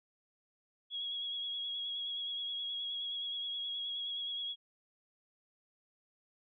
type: tone with vibrato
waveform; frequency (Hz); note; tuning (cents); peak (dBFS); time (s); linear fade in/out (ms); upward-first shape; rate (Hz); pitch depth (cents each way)
sine; 3322; G#7; 0; -36; 0.9-4.56; 50; sine; 9.5; 23
effects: none